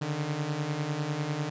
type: beating tone pair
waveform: sawtooth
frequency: 142 / 152 Hz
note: C#3 / D#3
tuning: +42 / -40 cents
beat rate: 10 Hz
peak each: -30 / -27 dBFS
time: 0.01-1.5 s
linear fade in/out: 10 ms
effects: resampled to 16000 Hz